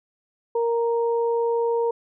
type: tone pair together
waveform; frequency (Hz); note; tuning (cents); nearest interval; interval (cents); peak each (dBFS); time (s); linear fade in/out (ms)
sine; 466.1 / 932.3; A#4 / A#5; 0 / 0; octave; 1200; -20 / -28; 0.55-1.91; 5
effects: none